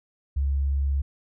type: tone with vibrato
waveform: sine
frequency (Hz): 69.3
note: C#2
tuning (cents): 0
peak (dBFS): -21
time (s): 0.36-1.02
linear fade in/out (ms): 10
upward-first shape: triangle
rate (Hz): 17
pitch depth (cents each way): 11
effects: none